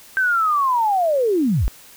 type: linear sweep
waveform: sine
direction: down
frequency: 1568 to 30.44 Hz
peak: -15 dBFS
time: 0.17-1.68 s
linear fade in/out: 0 ms
effects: white hiss -45 dBFS RMS until 1.96 s